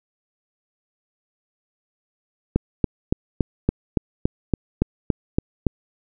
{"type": "click train", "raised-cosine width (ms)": 3, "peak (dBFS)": -4, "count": 12, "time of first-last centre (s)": [2.56, 5.667], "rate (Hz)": 3.54, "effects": []}